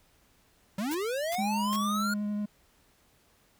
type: linear sweep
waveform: square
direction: up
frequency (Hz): 182.6 to 1443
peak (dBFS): -30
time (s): 0.78-2.14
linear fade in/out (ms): 5
type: noise bursts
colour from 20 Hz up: white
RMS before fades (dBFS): -39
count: 3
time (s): 0.91-1.761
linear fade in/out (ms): 2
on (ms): 37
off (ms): 370
type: tone with vibrato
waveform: triangle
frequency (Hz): 207.7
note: G#3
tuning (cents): 0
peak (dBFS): -27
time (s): 1.38-2.46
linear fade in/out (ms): 10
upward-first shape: triangle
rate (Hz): 11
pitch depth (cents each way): 13
effects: pink hiss -65 dBFS RMS until 3.59 s